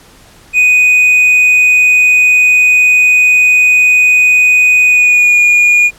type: tone with pitch glide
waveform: triangle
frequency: 2489 to 2438 Hz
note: D#7 to D#7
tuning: 0 to -36 cents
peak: -3 dBFS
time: 0.53-5.91 s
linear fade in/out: 50 ms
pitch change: -36 cents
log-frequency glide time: 4.85-5.4 s
effects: pink hiss -41 dBFS RMS until 5.98 s + low-pass 12000 Hz 12 dB/octave